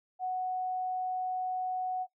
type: tone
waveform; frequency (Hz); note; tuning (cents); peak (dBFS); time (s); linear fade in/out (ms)
sine; 740; F#5; 0; -30; 0.19-2.07; 50
effects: noise-tail reverb RT60 0.1 s tail -18 dB re dry